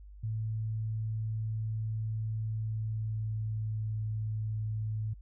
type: tone with pitch glide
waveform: sine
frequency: 110 to 108.36 Hz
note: A2 to A2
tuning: 0 to -26 cents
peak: -31 dBFS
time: 0.23-5.14 s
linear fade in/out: 10 ms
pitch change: -26 cents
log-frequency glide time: 2.4-3.9 s
effects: added 50 Hz sine -47 dBFS peak until 5.21 s